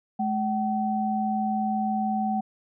sine tone pair together, 213.5 / 761 Hz, G#3 / F#5, +48 / +48 cents, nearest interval octave + minor seventh, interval 2200 cents, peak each -26 dBFS, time 0.19-2.41 s, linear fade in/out 10 ms, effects none

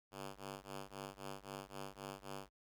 5% pulse ring-modulated tone, 98 Hz, G2, in tune, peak -33 dBFS, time 0.11-2.49 s, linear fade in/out 20 ms, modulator 50.9 Hz, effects high-pass 60 Hz 12 dB/octave

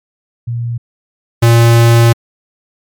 sine / square tone pair in turn, 118.3 / 116.74 Hz, A#2 / A#2, +26 / +3 cents, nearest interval unison, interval 23 cents, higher first, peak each -15 / -5 dBFS, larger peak second, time 0.47-0.78 / 1.42-2.13 s, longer second, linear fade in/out 10 ms, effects MP3 96 kbps

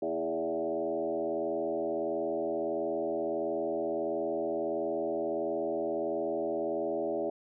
sine tone with frequency modulation, 493.9 Hz, B4, in tune, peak -29 dBFS, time 0.02-7.3 s, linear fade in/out 5 ms, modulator 81.5 Hz, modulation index 2.4, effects none

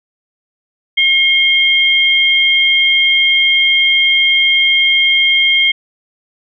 sine tone pair together, 2152 / 3188 Hz, C7 / G7, +48 / +28 cents, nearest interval perfect fifth, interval 680 cents, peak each -11 dBFS, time 0.97-5.72 s, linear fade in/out 10 ms, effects none

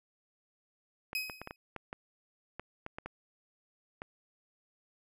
clicks, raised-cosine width 0.5 ms, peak -25 dBFS, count 12, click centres 1.131 / 1.298 / 1.416 / 1.474 / 1.509 / 1.763 / 1.929 / 2.596 / 2.864 / 2.985 / 3.06 / 4.019 s
30% pulse tone with exponential decay, 2529 Hz, D#7, 28 cents sharp, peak -27 dBFS, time 1.15-1.56 s, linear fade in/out 1 ms, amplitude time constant 88 ms
effects none

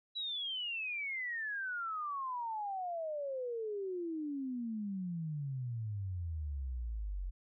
sine exponential sweep, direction down, 3951 to 43.65 Hz, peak -36 dBFS, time 0.15-7.31 s, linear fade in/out 20 ms, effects none

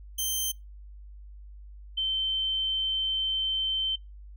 10% pulse / sine tone pair in turn, 3125 / 3096 Hz, G7 / G7, -6 / -22 cents, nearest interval unison, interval 16 cents, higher first, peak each -19 / -25 dBFS, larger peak first, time 0.18-0.52 / 1.97-3.96 s, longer second, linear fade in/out 10 ms, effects noise-tail reverb RT60 0.2 s tail -24 dB re dry + added 50 Hz sine -43 dBFS peak until 4.36 s

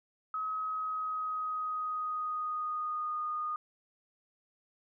sine tone with pitch glide, 1275 to 1228.7 Hz, D#6 to D#6, +42 to -22 cents, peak -32 dBFS, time 0.34-3.56 s, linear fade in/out 2 ms, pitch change -64 cents, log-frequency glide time 0.46-3.2 s, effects none

